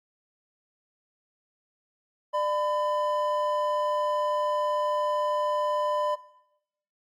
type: tone pair together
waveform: triangle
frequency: 597 / 1006 Hz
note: D5 / B5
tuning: +28 / +32 cents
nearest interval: major sixth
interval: 904 cents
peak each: -25 dBFS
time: 2.33-6.16 s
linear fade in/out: 20 ms
effects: noise-tail reverb RT60 0.8 s tail -18 dB re dry + Opus 48 kbps